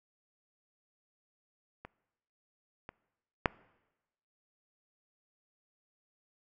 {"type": "clicks", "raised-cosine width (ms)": 0.5, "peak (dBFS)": [-29, -28, -9], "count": 3, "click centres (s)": [1.85, 2.891, 3.458], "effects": ["noise-tail reverb RT60 1.0 s tail -22 dB re dry"]}